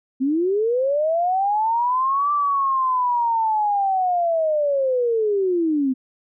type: linear two-way sweep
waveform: sine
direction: up then down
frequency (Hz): 252.7 to 1174.7 to 252.7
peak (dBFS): -17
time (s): 0.2-5.94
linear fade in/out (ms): 20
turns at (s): 2.32
effects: none